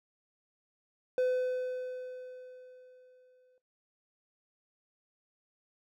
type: tone with exponential decay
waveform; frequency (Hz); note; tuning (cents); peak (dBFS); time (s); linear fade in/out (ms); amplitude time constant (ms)
triangle; 506; B4; +42; -23; 1.18-3.58; 1; 520
effects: noise-tail reverb RT60 0.2 s tail -17 dB re dry